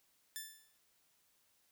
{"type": "tone with exponential decay", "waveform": "5% pulse", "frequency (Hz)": 1760, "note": "A6", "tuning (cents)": 0, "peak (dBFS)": -29, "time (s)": [0.36, 0.78], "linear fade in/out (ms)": 0, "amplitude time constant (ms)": 91, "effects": ["white hiss -74 dBFS RMS until 1.71 s"]}